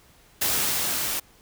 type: noise with level ramp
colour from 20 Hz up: white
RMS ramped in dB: -23 to -28 dBFS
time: 0.41-1.2 s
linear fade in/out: 10 ms
effects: pink hiss -56 dBFS RMS until 1.41 s